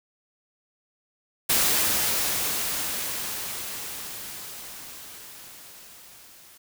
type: noise with level ramp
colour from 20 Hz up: white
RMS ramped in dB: -21 to -51 dBFS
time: 1.49-6.58 s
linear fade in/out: 10 ms
effects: none